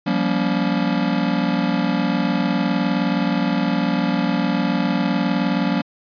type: chord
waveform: square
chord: G half-diminished seventh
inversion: third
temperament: just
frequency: 176.4 / 196 / 235.2 / 282.2 Hz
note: F3 / G3 / Bb3 / Db4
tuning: +18 / 0 / +16 / +31 cents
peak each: -24 dBFS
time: 0.06-5.82 s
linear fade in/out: 10 ms
effects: resampled to 11025 Hz

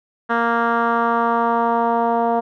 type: tone with low-pass filter sweep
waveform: 10% pulse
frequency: 232.9 Hz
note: A#3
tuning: 1 cent flat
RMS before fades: -18 dBFS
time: 0.29-2.41 s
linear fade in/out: 20 ms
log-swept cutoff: 1600 to 770 Hz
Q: 2.2
effects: none

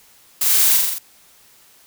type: noise with echo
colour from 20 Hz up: blue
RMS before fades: -18 dBFS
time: 0.41-0.77 s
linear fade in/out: 5 ms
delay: 43 ms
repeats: 5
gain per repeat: -2 dB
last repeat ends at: 0.985 s
effects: white hiss -51 dBFS RMS until 1.86 s

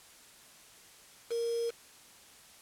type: tone with quantisation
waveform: sine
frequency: 466.2 Hz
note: A#4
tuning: in tune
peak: -30 dBFS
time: 1.3-1.71 s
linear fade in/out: 20 ms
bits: 7
effects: white hiss -56 dBFS RMS until 2.61 s + low-pass 11000 Hz 12 dB/octave

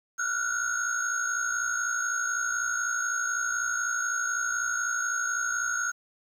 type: tone cluster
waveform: sine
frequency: 1379 / 1443 / 1495 / 6540 Hz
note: F6 / F#6 / F#6 / G#8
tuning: -22 / -44 / +17 / -28 cents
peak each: -31 dBFS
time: 0.18-5.92 s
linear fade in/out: 20 ms
effects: tanh soft clip ceiling -20 dBFS + 9-bit

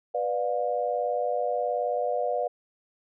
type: chord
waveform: sine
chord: B diminished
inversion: none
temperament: just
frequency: 493.9 / 592.7 / 711.2 Hz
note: B4 / D5 / F5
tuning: 0 / +16 / +31 cents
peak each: -29 dBFS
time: 0.14-2.48 s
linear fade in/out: 10 ms
effects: none

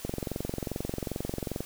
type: click train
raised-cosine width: 2 ms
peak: -18 dBFS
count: 36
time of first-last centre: 0.05-1.606 s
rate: 22.5 Hz
effects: white hiss -46 dBFS RMS until 1.65 s

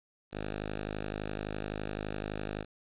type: tone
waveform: 5% pulse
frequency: 51.8 Hz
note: G#1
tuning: 4 cents flat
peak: -24 dBFS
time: 0.31-2.66 s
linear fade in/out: 50 ms
effects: resampled to 8000 Hz + 10-bit

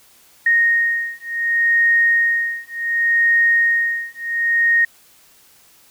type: beating tone pair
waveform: sine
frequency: 1860 / 1860.68 Hz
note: A#6 / A#6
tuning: -4 / -4 cents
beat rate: 0.68 Hz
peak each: -17 / -17 dBFS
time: 0.46-4.85 s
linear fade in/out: 5 ms
effects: white hiss -51 dBFS RMS until 5.9 s

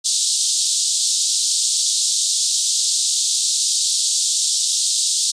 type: band-pass noise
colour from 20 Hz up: white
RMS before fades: -19 dBFS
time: 0.04-5.32 s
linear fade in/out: 20 ms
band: 3600 to 8900 Hz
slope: 48 dB/octave
effects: resampled to 22050 Hz

